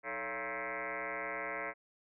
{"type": "tone with frequency modulation", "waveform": "sine", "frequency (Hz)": 1318.5, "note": "E6", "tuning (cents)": 0, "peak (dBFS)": -36, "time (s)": [0.03, 1.74], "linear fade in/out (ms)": 50, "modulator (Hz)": 126, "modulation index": 7.2, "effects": []}